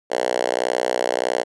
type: tone with high-pass filter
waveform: 5% pulse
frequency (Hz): 61.6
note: B1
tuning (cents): -4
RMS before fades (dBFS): -22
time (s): 0.1-1.44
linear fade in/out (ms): 20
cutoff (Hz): 520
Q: 2.1
effects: resampled to 22050 Hz